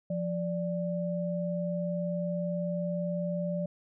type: tone pair together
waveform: sine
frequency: 174.6 / 587.3 Hz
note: F3 / D5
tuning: 0 / 0 cents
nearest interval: octave + major sixth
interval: 2100 cents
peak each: -31 / -33 dBFS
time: 0.1-3.66 s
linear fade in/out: 5 ms
effects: none